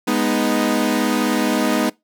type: chord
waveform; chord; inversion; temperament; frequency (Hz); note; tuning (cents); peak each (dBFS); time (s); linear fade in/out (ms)
sawtooth; G# minor; none; equal; 207.7 / 246.9 / 311.1; G#3 / B3 / D#4; 0 / 0 / 0; -18 / -16 / -17; 0.07-1.9; 10
effects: noise-tail reverb RT60 0.2 s tail -23 dB re dry